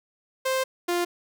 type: tone pair in turn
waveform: sawtooth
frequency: 524 / 349.7 Hz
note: C5 / F4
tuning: +2 / +2 cents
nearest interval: perfect fifth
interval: 700 cents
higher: first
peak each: -19 dBFS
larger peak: neither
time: 0.45-0.64 / 0.88-1.05 s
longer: first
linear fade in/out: 10 ms
effects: none